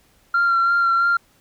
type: tone with vibrato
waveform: sine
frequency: 1377 Hz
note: F6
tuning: 25 cents flat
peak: -13 dBFS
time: 0.34-1.17 s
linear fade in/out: 5 ms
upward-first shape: sine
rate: 3 Hz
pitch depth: 20 cents each way
effects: tanh soft clip ceiling -12 dBFS + pink hiss -58 dBFS RMS until 1.4 s